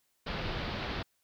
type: low-pass noise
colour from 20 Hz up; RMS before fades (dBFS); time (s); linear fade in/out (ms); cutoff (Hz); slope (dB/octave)
pink; -36; 0.26-1.03; 10; 4600; 48
effects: white hiss -75 dBFS RMS until 1.23 s